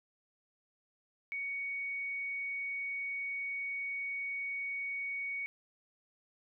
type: tone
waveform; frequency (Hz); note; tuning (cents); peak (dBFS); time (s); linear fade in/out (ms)
sine; 2235; C#7; +14; -35; 1.32-5.46; 0
effects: none